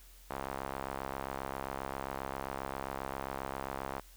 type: tone with band-pass filter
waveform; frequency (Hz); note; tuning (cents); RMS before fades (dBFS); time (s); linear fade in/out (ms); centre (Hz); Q
sawtooth; 67.5; C#2; -45; -40; 0.3-4; 5; 930; 1.3
effects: added 44 Hz sine -55 dBFS peak until 4.16 s + white hiss -60 dBFS RMS until 4.16 s